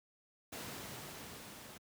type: noise with level ramp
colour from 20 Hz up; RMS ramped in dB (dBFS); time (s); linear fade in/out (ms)
pink; -44 to -52; 0.52-1.78; 10
effects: high-pass 100 Hz 12 dB/octave